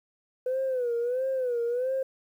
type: tone with vibrato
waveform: sine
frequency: 499.1 Hz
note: B4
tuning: 18 cents sharp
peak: -24 dBFS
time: 0.46-2.03 s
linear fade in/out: 5 ms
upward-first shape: sine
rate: 1.5 Hz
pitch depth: 110 cents each way
effects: tanh soft clip ceiling -22 dBFS + 10-bit